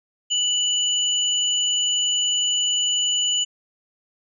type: tone pair together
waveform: sine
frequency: 2961 / 6970 Hz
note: F#7 / A8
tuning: +1 / -17 cents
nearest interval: octave + minor third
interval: 1482 cents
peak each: -20 / -24 dBFS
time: 0.3-3.45 s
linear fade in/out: 20 ms
effects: none